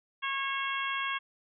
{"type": "harmonic tone", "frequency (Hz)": 546, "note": "C#5", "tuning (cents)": -26, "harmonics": [2, 3, 4, 5, 6], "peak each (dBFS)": [-34, -36, -37, -38, -39], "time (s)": [0.22, 1.19], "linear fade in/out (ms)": 20, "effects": []}